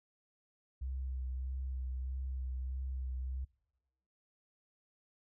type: tone with vibrato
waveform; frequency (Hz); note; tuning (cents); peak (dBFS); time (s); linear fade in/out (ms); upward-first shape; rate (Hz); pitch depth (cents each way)
sine; 64.7; C2; -19; -36; 0.81-3.45; 10; sine; 1.6; 24
effects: noise-tail reverb RT60 1.0 s tail -24 dB re dry